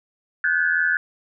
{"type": "tone cluster", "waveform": "sine", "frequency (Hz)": [1469, 1554, 1719], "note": ["F#6", "G6", "A6"], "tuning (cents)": [-13, -16, -41], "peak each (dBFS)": -22, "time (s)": [0.44, 0.97], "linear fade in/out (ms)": 2, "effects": []}